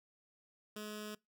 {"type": "tone with notch filter", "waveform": "10% pulse", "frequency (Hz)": 211.6, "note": "G#3", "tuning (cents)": 33, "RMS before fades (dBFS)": -45, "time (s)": [0.76, 1.15], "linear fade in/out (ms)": 5, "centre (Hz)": 830, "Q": 0.99, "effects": ["noise-tail reverb RT60 0.2 s tail -24 dB re dry"]}